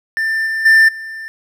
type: tone with level steps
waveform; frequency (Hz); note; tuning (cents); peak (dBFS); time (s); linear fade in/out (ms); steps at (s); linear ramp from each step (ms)
triangle; 1785; A6; +24; -13 / -15 / -4 / -24; 0.17-1.28; 0; 0.46 / 0.65 / 0.88; 10
effects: none